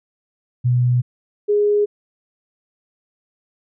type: tone pair in turn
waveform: sine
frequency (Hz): 123.47 / 414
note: B2 / G#4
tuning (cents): 0 / -5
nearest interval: octave + major sixth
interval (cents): 2095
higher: second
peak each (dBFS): -13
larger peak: neither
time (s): 0.64-1.02 / 1.48-1.86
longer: neither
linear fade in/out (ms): 20
effects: none